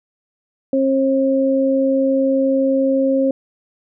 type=tone pair together; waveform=sine; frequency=268.6 / 537.2 Hz; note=C4 / C5; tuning=+46 / +46 cents; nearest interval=octave; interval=1200 cents; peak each=-16 dBFS; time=0.73-3.31 s; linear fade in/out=2 ms; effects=none